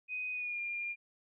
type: tone with pitch glide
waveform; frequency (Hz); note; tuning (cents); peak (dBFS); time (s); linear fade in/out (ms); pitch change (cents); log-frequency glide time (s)
sine; 2500 to 2404; D#7 to D7; +8 to +40; -35; 0.08-0.96; 50; -68; 0.32-0.6
effects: none